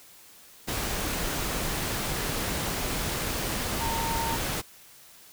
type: tone in noise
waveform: sine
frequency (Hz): 914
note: A#5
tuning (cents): -34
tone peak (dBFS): -30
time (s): 3.8-4.37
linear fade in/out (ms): 20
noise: pink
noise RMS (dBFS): -30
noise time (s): 0.67-4.62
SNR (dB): -3
effects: white hiss -52 dBFS RMS until 5.32 s